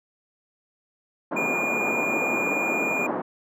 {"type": "band-pass noise", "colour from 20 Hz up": "pink", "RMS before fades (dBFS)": -28, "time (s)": [1.31, 3.22], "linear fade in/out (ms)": 10, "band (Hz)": [220, 1200], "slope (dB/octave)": 24}
{"type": "tone", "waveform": "triangle", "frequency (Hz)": 2424, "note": "D#7", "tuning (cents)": -46, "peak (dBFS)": -23, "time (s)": [1.36, 3.07], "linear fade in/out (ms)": 10}
{"effects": []}